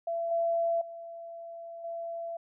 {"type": "tone with level steps", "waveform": "sine", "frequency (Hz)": 673, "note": "E5", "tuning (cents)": 36, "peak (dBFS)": [-29, -25, -40, -34], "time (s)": [0.07, 2.37], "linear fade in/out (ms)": 5, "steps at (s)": [0.31, 0.81, 1.84], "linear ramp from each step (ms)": 5, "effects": []}